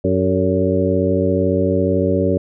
harmonic tone with a mistuned harmonic, 94 Hz, F#2, 28 cents sharp, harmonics 1 / 2 / 3 / 4 / 5 / 6, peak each -21 / -21 / -21 / -21 / -21 / -21 dBFS, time 0.04-2.38 s, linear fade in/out 5 ms, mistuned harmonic 5, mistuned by -61 cents, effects none

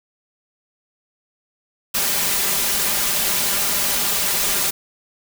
white noise with comb filter, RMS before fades -20 dBFS, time 1.94-4.71 s, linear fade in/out 10 ms, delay 5 ms, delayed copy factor +0.6, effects none

